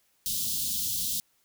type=band-stop noise; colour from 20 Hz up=white; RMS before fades=-30 dBFS; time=0.26-1.2 s; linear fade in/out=0 ms; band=250 to 3200 Hz; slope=48 dB/octave; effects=white hiss -69 dBFS RMS until 1.44 s